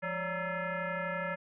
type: tone with frequency modulation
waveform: sine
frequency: 583 Hz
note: D5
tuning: 13 cents flat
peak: -32 dBFS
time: 0.02-1.36 s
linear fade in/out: 20 ms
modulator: 378 Hz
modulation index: 4
effects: none